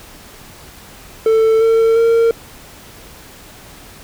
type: tone with pitch steps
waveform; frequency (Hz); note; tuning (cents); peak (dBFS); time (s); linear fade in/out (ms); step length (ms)
triangle; 444.5 / 452 / 459.6; A4 / A4 / A#4; +18 / +47 / -25; -7; 1.26-2.31; 2; 350
effects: pink hiss -39 dBFS RMS until 4.03 s